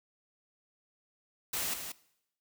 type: noise with echo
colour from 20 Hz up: white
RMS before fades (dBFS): -34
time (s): 1.53-1.74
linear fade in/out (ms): 5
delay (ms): 180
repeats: 1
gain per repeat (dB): -7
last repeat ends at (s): 1.92
effects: noise-tail reverb RT60 0.8 s tail -20 dB re dry